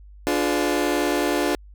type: chord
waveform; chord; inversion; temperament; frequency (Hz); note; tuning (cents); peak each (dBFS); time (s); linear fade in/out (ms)
30% pulse; D diminished seventh; none; just; 293.7 / 352.4 / 422.9 / 507.5; D4 / F4 / Ab4 / Cb5; 0 / +16 / +31 / +47; -21 / -22 / -25 / -27; 0.27-1.55; 0
effects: added 50 Hz sine -42 dBFS peak until 1.74 s